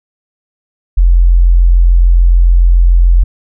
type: tone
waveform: sine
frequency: 43.46 Hz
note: F1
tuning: 8 cents flat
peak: -3 dBFS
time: 0.97-3.24 s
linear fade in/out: 10 ms
effects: none